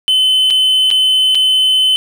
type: tone with dropouts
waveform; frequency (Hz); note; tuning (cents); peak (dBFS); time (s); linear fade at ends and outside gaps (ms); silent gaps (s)
triangle; 3045; F#7; +49; -7; 0.08-1.96; 0; 0.503-0.507 / 0.904-0.912 / 1.348-1.353
effects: none